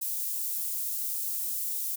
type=high-pass noise; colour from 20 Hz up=white; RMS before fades=-32 dBFS; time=0.01-1.96 s; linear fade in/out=10 ms; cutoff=10000 Hz; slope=12 dB/octave; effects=none